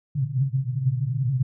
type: band-pass noise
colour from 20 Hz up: white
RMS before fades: -24 dBFS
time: 0.15-1.43 s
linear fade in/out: 10 ms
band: 120 to 140 Hz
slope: 96 dB/octave
effects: none